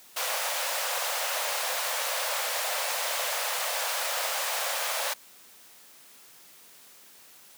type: high-pass noise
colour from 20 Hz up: pink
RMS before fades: -30 dBFS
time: 0.16-5.14 s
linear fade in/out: 10 ms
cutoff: 500 Hz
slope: 96 dB/octave
effects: white hiss -53 dBFS RMS until 7.57 s + high-pass 150 Hz 12 dB/octave